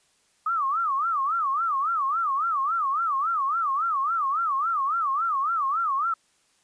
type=tone with vibrato; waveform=sine; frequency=1213 Hz; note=D#6; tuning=44 cents flat; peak=-22 dBFS; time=0.46-6.14 s; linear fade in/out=5 ms; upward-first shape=sine; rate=3.6 Hz; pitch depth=220 cents each way; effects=white hiss -65 dBFS RMS until 6.63 s + resampled to 22050 Hz